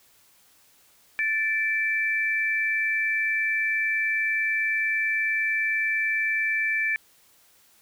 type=tone pair together; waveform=sine; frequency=1760 / 2331 Hz; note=A6 / D7; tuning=0 / -14 cents; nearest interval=perfect fourth; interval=486 cents; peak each=-25 dBFS; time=1.19-6.96 s; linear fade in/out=0 ms; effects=white hiss -59 dBFS RMS until 7.81 s